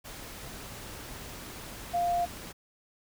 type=tone in noise; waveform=sine; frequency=698.5 Hz; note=F5; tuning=in tune; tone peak=-25 dBFS; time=1.93-2.26 s; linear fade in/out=20 ms; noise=pink; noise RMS=-43 dBFS; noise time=0.04-2.53 s; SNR=+15 dB; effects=none